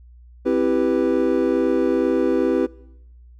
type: chord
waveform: triangle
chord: C major seventh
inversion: none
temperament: equal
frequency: 261.6 / 329.6 / 392 / 493.9 Hz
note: C4 / E4 / G4 / B4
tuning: 0 / 0 / 0 / 0 cents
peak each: -20 dBFS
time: 0.45-2.67 s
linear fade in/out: 20 ms
effects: noise-tail reverb RT60 0.9 s tail -23 dB re dry + added 60 Hz sine -43 dBFS peak until 3.39 s